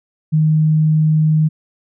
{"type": "tone", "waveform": "sine", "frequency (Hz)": 155.56, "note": "D#3", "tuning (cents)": 0, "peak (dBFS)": -10, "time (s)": [0.32, 1.49], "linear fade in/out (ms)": 20, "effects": []}